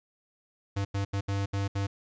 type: tone bursts at uneven times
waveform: square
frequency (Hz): 99.2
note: G2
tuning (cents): +21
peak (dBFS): -28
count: 6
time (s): 0.76-0.85 / 0.94-1.05 / 1.13-1.21 / 1.28-1.46 / 1.53-1.68 / 1.75-1.87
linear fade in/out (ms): 10
effects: resampled to 16000 Hz + 11-bit